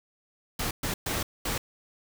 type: noise bursts at uneven times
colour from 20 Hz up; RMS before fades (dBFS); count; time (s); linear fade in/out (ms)
pink; -30; 4; 0.59-0.71 / 0.83-0.94 / 1.06-1.23 / 1.45-1.58; 5
effects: none